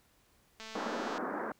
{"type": "click train", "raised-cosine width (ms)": 0.2, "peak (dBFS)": -29, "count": 129, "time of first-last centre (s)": [0.6, 1.179], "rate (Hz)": 221}
{"type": "band-pass noise", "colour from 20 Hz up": "pink", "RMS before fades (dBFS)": -37, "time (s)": [0.75, 1.52], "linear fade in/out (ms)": 2, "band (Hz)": [210, 1700], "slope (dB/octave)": 48}
{"effects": ["pink hiss -68 dBFS RMS until 1.59 s"]}